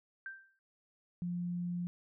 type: tone with exponential decay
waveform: sine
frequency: 1568 Hz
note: G6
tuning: in tune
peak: -38 dBFS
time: 0.26-0.59 s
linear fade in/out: 1 ms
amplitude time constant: 70 ms
type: tone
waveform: sine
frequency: 175.6 Hz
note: F3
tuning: 10 cents sharp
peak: -34 dBFS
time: 1.22-1.87 s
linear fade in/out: 0 ms
effects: none